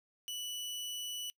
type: tone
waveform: sawtooth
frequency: 2960 Hz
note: F#7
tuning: in tune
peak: -35 dBFS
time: 0.28-1.3 s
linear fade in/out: 0 ms
effects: noise-tail reverb RT60 0.1 s tail -23 dB re dry